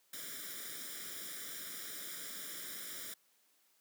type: noise with comb filter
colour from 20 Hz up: white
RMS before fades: -45 dBFS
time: 0.13-3.14 s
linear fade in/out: 5 ms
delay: 0.56 ms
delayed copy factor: +0.9
effects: white hiss -72 dBFS RMS until 3.8 s + high-pass 200 Hz 12 dB/octave